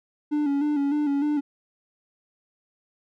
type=tone with vibrato; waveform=triangle; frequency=289.1 Hz; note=D4; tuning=27 cents flat; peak=-19 dBFS; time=0.31-1.41 s; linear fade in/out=20 ms; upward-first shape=square; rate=3.3 Hz; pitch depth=48 cents each way; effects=none